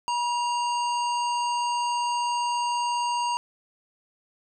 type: harmonic tone with a mistuned harmonic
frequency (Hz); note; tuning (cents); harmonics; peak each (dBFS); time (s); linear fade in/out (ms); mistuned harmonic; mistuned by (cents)
932.3; A#5; 0; 1 / 3 / 5 / 7 / 9; -24 / -34 / -38 / -41 / -43; 0.08-3.37; 0; 1; +54
effects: none